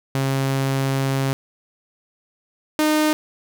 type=tone pair in turn; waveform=sawtooth; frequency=135.3 / 306.6 Hz; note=C#3 / D#4; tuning=-42 / -25 cents; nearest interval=octave + major second; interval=1417 cents; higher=second; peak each=-15 / -12 dBFS; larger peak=second; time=0.15-1.33 / 2.79-3.13 s; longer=first; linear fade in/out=0 ms; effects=none